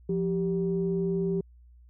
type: tone pair together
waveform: sine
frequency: 174.13 / 390.9 Hz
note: F3 / G4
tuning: -5 / -5 cents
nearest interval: octave + major second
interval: 1400 cents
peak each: -27 dBFS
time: 0.09-1.41 s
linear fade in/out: 5 ms
effects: tanh soft clip ceiling -17 dBFS + added 60 Hz sine -51 dBFS peak until 1.89 s